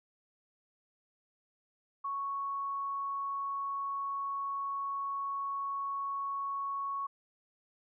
sine tone, 1108.7 Hz, C#6, in tune, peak -33 dBFS, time 2.04-7.07 s, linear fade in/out 10 ms, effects none

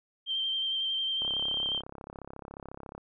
sine tone with vibrato, 3147 Hz, G7, 6 cents sharp, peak -28 dBFS, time 0.26-1.82 s, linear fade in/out 50 ms, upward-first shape square, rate 11 Hz, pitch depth 14 cents each way
click train, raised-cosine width 1 ms, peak -28 dBFS, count 61, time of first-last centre 1.22-2.98 s, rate 34.1 Hz
effects none

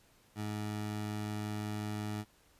20% pulse tone, 105.5 Hz, G#2, 28 cents sharp, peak -31 dBFS, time 0.35-2.25 s, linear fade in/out 50 ms, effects pink hiss -66 dBFS RMS until 2.59 s + resampled to 32000 Hz

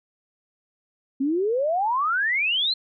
sine exponential sweep, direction up, 260 to 4226 Hz, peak -20 dBFS, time 1.2-2.74 s, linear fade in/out 10 ms, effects none

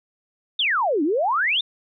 sine exponential two-way sweep, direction down then up, 3729 to 277.2 to 3729 Hz, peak -18 dBFS, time 0.59-1.61 s, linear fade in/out 5 ms, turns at 1.03 s, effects none

